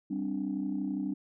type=chord; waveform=sine; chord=G suspended fourth; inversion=none; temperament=equal; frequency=196 / 261.6 / 293.7 Hz; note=G3 / C4 / D4; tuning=0 / 0 / 0 cents; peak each=-34 / -35 / -33 dBFS; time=0.1-1.14 s; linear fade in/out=10 ms; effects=tanh soft clip ceiling -23 dBFS